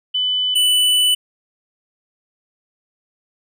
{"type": "tone pair in turn", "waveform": ["sine", "square"], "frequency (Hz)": [3000, 2983], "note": ["F#7", "F#7"], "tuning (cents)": [23, 13], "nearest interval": "unison", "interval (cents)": 10, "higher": "first", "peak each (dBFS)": [-16, -13], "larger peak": "second", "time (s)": [[0.14, 0.55], [0.55, 1.15]], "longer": "second", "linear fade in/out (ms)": 10, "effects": []}